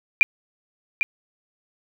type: tone with echo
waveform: sine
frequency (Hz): 2386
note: D7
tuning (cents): +27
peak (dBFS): -9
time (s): 0.21-0.23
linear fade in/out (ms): 0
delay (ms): 800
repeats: 1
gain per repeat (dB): -8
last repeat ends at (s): 1.03
effects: none